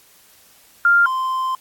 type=tone pair in turn; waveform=sine / triangle; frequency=1396.9 / 1039.9 Hz; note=F6 / C6; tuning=0 / -11 cents; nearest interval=perfect fourth; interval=511 cents; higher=first; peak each=-10 / -17 dBFS; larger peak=first; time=0.85-1.06 / 1.06-1.55 s; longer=second; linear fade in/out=2 ms; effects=white hiss -51 dBFS RMS until 1.6 s + AAC 64 kbps